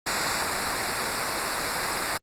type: noise with comb filter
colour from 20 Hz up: pink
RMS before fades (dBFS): -27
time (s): 0.06-2.18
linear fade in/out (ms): 10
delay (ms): 0.32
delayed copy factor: -0.85
effects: low-pass 11000 Hz 12 dB/octave + Opus 48 kbps